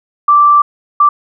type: tone bursts at uneven times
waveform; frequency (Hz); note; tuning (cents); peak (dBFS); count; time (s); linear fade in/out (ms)
sine; 1171; D6; -5; -4; 2; 0.28-0.62 / 1-1.09; 5
effects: none